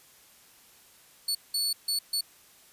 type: tone bursts at uneven times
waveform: sawtooth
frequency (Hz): 4435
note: C#8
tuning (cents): 0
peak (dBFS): -23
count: 4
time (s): 1.28-1.35 / 1.54-1.73 / 1.88-1.99 / 2.13-2.21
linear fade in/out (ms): 5
effects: white hiss -57 dBFS RMS until 2.72 s + resampled to 32000 Hz